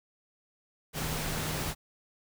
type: tone in noise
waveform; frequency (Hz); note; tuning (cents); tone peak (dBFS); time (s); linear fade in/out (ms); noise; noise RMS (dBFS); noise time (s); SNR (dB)
sine; 155.56; D#3; 0; -38; 0.93-1.75; 50; pink; -34; 0.93-1.75; -7
effects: none